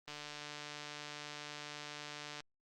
click train, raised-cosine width 0.2 ms, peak -28 dBFS, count 345, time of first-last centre 0.08-2.404 s, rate 148 Hz, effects Opus 32 kbps

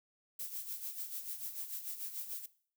violet noise with tremolo, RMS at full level -40 dBFS, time 0.39-2.46 s, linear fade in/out 5 ms, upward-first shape sine, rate 6.8 Hz, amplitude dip 65%, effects noise-tail reverb RT60 0.5 s tail -18 dB re dry

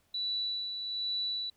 sine tone with tremolo, 3951 Hz, B7, in tune, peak -30 dBFS, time 0.14-1.5 s, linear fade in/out 5 ms, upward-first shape sine, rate 1.2 Hz, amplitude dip 45%, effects pink hiss -71 dBFS RMS until 1.56 s

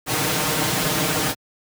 pink noise with comb filter, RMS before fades -21 dBFS, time 0.06-1.35 s, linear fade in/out 50 ms, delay 6.5 ms, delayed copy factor +0.85, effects high-pass 100 Hz 12 dB/octave

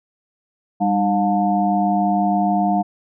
sine tone cluster, 198.8 / 305.3 / 713 / 889 Hz, G3 / D#4 / F5 / A5, +25 / -33 / +36 / +18 cents, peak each -19 / -24 / -18 / -27 dBFS, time 0.8-2.83 s, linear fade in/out 20 ms, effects none

